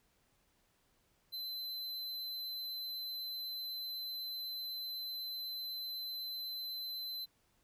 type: tone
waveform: square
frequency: 4054 Hz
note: B7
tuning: 45 cents sharp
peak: -40 dBFS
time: 1.32-7.26 s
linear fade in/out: 20 ms
effects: pink hiss -74 dBFS RMS until 7.63 s